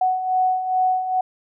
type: beating tone pair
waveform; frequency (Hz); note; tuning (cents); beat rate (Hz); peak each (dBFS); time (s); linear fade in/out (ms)
sine; 741 / 743.4; F#5 / F#5; +2 / +8; 2.4; -25 / -18; 0.01-1.21; 5
effects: none